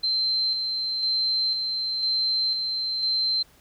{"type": "tone with tremolo", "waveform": "sine", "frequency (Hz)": 4113, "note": "C8", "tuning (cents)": -30, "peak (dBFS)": -21, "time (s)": [0.03, 3.43], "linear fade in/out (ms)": 10, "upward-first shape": "square", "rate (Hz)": 1, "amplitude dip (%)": 35, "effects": ["pink hiss -57 dBFS RMS until 3.6 s"]}